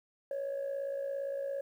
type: tone with amplitude modulation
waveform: sine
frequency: 554.4 Hz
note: C#5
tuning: in tune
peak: -29 dBFS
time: 0.31-1.61 s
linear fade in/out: 2 ms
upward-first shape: sine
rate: 57.5 Hz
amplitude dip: 65%
effects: tanh soft clip ceiling -30 dBFS + 11-bit

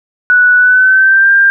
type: tone with pitch glide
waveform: sine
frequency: 1477 to 1592.2 Hz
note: F#6 to G6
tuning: -3 to +27 cents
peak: -4 dBFS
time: 0.3-1.5 s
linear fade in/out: 0 ms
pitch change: +130 cents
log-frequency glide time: 0.57-1.31 s
effects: none

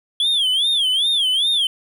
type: tone with vibrato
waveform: triangle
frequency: 3322 Hz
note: G#7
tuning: in tune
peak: -14 dBFS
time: 0.2-1.67 s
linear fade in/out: 2 ms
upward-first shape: sine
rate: 2.5 Hz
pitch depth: 180 cents each way
effects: none

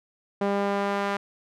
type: tone with band-pass filter sweep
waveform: sawtooth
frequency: 200.3 Hz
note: G3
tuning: 38 cents sharp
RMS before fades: -26 dBFS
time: 0.41-1.17 s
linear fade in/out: 5 ms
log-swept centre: 570 to 1200 Hz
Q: 0.83
effects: none

